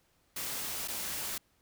white noise with dropouts, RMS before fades -37 dBFS, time 0.36-1.38 s, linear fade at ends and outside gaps 5 ms, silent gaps 0.877-0.882 s, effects pink hiss -71 dBFS RMS until 1.61 s

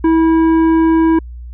triangle tone with tanh clipping, 325 Hz, E4, 24 cents flat, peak -10 dBFS, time 0.04-1.19 s, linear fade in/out 5 ms, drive 16 dB, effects added 60 Hz sine -27 dBFS peak until 1.53 s + low-pass 2000 Hz 12 dB/octave

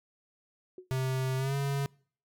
sine tone with exponential decay, 368.1 Hz, F#4, 9 cents flat, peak -38 dBFS, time 0.78-0.9 s, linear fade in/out 2 ms, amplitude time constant 26 ms
square tone with pitch glide, 130.81 to 139.39 Hz, C3 to C#3, 0 to +10 cents, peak -29 dBFS, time 0.91-1.86 s, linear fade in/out 0 ms, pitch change +110 cents, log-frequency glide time 1.37-1.55 s
effects noise-tail reverb RT60 0.5 s tail -25 dB re dry

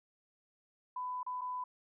sine tone with dropouts, 1000 Hz, B5, 21 cents sharp, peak -36 dBFS, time 0.96-1.64 s, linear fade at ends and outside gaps 5 ms, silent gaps 1.231-1.264 / 1.411-1.415 s, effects none

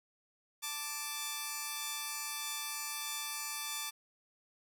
5% pulse tone pair together, 880 / 1172.8 Hz, A5 / D6, 0 / -3 cents, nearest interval perfect fourth, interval 497 cents, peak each -30 / -27 dBFS, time 0.62-3.91 s, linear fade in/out 20 ms, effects none

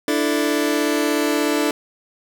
sawtooth chord, D suspended second, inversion none, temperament just, 293.7 / 330.4 / 440.5 Hz, D4 / E4 / A4, 0 / +4 / +2 cents, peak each -16 / -19 / -19 dBFS, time 0.08-1.71 s, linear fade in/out 2 ms, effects none

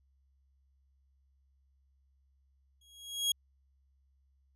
sawtooth tone with exponential growth, 3300 Hz, G#7, 12 cents flat, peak -22 dBFS, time 2.81-3.32 s, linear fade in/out 5 ms, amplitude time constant 110 ms, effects added 67 Hz sine -67 dBFS peak until 4.55 s + resampled to 32000 Hz

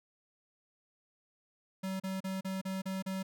square tone bursts, 190.3 Hz, F#3, 49 cents sharp, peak -35 dBFS, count 7, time 1.83-3.23 s, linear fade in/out 10 ms, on 170 ms, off 35 ms, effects none

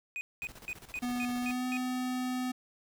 triangle tone bursts, 2489 Hz, D#7, in tune, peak -33 dBFS, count 7, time 0.16-1.77 s, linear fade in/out 0 ms, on 50 ms, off 210 ms
pink noise with tremolo, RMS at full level -49 dBFS, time 0.42-1.52 s, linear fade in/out 2 ms, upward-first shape square, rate 15 Hz, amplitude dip 70%
square tone with pitch glide, 245.5 to 252.8 Hz, B3 to B3, -10 to +41 cents, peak -32 dBFS, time 1.02-2.52 s, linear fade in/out 10 ms, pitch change +51 cents, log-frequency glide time 1.39-1.66 s
effects none

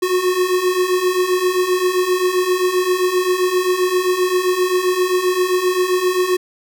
square beating tone pair, 360.2 / 367.8 Hz, F#4 / F#4, -46 / -10 cents, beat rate 7.6 Hz, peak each -21 / -17 dBFS, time 0.02-6.37 s, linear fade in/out 10 ms, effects none

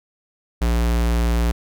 square tone, 58.27 Hz, A#1, in tune, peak -17 dBFS, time 0.61-1.52 s, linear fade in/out 10 ms, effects none

